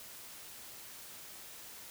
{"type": "silence", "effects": ["white hiss -50 dBFS RMS until 1.9 s"]}